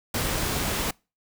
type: noise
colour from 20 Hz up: pink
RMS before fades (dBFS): -27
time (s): 0.14-0.91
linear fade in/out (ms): 5
effects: noise-tail reverb RT60 0.3 s tail -26 dB re dry